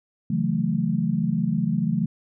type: chord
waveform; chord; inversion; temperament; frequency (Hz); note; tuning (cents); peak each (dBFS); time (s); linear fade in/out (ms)
sine; F# minor seventh; second; equal; 138.59 / 164.81 / 185 / 220; C#3 / E3 / F#3 / A3; 0 / 0 / 0 / 0; -29 / -25 / -26 / -25; 0.3-2.06; 5
effects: none